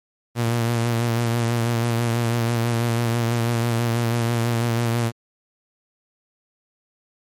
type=tone with vibrato; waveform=sawtooth; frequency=117.2 Hz; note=A#2; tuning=10 cents sharp; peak=-15 dBFS; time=0.35-5.12 s; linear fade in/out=50 ms; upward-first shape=sine; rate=6.1 Hz; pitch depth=35 cents each way; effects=MP3 64 kbps